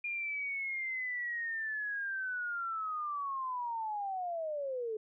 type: linear sweep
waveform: sine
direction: down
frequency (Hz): 2421 to 423.4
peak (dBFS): -34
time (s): 0.04-4.97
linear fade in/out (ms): 5
effects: none